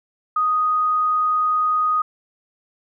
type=tone; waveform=sine; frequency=1245 Hz; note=D#6; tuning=1 cent sharp; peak=-16 dBFS; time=0.36-2.02 s; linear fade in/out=5 ms; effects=none